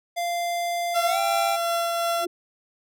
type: tone with pitch glide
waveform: square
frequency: 693 to 786.9 Hz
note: F5 to G5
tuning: -14 to +6 cents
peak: -25 dBFS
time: 0.16-1.57 s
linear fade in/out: 20 ms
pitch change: +220 cents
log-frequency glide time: 1.06-1.18 s
type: tone with tremolo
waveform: 30% pulse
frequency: 680 Hz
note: F5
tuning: 46 cents flat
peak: -19 dBFS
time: 0.94-2.26 s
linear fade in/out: 20 ms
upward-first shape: triangle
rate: 2.8 Hz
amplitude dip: 25%
type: tone with exponential growth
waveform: sine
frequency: 353.4 Hz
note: F4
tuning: 21 cents sharp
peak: -24 dBFS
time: 2.16-2.27 s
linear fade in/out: 5 ms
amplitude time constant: 23 ms
effects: none